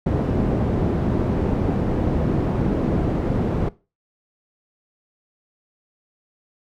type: low-pass noise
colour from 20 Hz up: white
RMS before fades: -21 dBFS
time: 0.06-3.69 s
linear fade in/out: 5 ms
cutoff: 310 Hz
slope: 12 dB/octave
effects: noise-tail reverb RT60 0.3 s tail -20 dB re dry